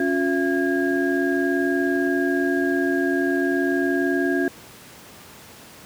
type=tone cluster; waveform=sine; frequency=278.1 / 358.5 / 674 / 1633 Hz; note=C#4 / F4 / E5 / G#6; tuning=+6 / +45 / +38 / -30 cents; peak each=-22 / -23 / -29 / -26 dBFS; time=0-4.48 s; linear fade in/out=2 ms; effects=pink hiss -44 dBFS RMS until 5.85 s + high-pass 100 Hz 12 dB/octave